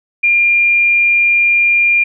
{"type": "tone", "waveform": "sine", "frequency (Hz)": 2400, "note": "D7", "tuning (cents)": 37, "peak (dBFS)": -8, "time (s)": [0.23, 2.04], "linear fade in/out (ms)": 10, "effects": []}